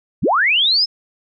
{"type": "linear sweep", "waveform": "sine", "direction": "up", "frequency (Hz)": [61.74, 5274], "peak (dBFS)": -12, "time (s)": [0.22, 0.86], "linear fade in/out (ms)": 20, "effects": []}